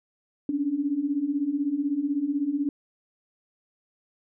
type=beating tone pair; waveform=sine; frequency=274.4 / 290.4 Hz; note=C#4 / D4; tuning=-17 / -19 cents; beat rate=16 Hz; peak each=-29 / -25 dBFS; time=0.49-2.69 s; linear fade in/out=2 ms; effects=none